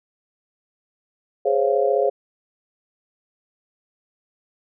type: chord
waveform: sine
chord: Db major seventh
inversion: second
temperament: just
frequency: 415.8 / 519.7 / 554.4 / 693 Hz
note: Ab4 / C5 / Db5 / F5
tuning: +2 / -12 / 0 / -14 cents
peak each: -21 / -22 / -21 / -24 dBFS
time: 1.45-2.1 s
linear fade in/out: 10 ms
effects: none